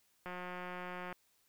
click train, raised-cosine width 0.5 ms, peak -29 dBFS, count 157, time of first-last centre 0.26-1.127 s, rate 180 Hz, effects white hiss -73 dBFS RMS until 1.48 s

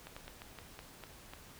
slowing click train, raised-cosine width 0.3 ms, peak -30 dBFS, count 8, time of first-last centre 0.07-1.336 s, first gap 95 ms, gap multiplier 1.21, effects pink hiss -55 dBFS RMS until 1.59 s

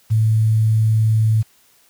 sine tone with quantisation, 110.1 Hz, A2, 2 cents sharp, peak -12 dBFS, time 0.1-1.43 s, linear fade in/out 20 ms, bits 7, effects white hiss -55 dBFS RMS until 1.89 s

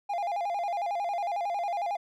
triangle tone with vibrato, 750 Hz, F#5, 23 cents sharp, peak -26 dBFS, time 0.09-1.97 s, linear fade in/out 10 ms, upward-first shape square, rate 11 Hz, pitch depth 140 cents each way, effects none

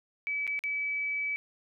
sine tone with dropouts, 2293 Hz, D7, 42 cents flat, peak -29 dBFS, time 0.27-1.36 s, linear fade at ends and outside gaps 0 ms, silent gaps 0.468-0.476 / 0.591-0.638 s, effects none

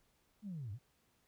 sine linear two-way sweep, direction down then up, 220 to 93.3 to 140.9 Hz, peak -40 dBFS, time 0.42-0.79 s, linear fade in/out 50 ms, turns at 0.72 s, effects tanh soft clip ceiling -37 dBFS + pink hiss -75 dBFS RMS until 1.27 s

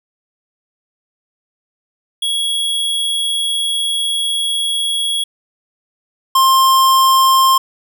square tone pair in turn, 3328 / 1058.3 Hz, G#7 / C6, +3 / +19 cents, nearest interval octave + minor sixth, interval 1984 cents, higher first, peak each -16 / -9 dBFS, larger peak second, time 2.22-5.24 / 6.35-7.58 s, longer first, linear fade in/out 5 ms, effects none

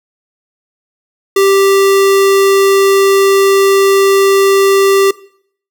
square tone, 392 Hz, G4, in tune, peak -7 dBFS, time 1.36-5.11 s, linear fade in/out 5 ms, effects noise-tail reverb RT60 0.6 s tail -20 dB re dry

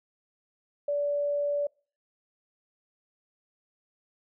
sine tone, 578 Hz, D5, 28 cents flat, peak -25 dBFS, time 0.88-1.67 s, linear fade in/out 5 ms, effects noise-tail reverb RT60 0.4 s tail -26 dB re dry

